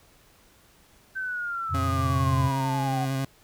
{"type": "linear sweep", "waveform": "sine", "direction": "down", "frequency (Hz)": [1552, 740], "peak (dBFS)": -28, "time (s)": [1.15, 3.06], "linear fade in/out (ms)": 20}
{"type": "chord", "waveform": "sine", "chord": "F suspended fourth", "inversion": "none", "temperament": "equal with one note detuned", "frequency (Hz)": [87.31, 116.54, 133.64], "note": ["F2", "Bb2", "C3"], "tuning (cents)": [0, 0, 37], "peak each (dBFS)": [-26, -31, -29], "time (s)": [1.69, 2.51], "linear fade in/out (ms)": 50}
{"type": "tone with vibrato", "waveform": "30% pulse", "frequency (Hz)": 134.3, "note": "C3", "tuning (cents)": 46, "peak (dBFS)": -23, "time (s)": [1.74, 3.25], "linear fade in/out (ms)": 5, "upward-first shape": "square", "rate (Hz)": 11, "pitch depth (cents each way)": 17}
{"effects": ["pink hiss -58 dBFS RMS until 3.43 s"]}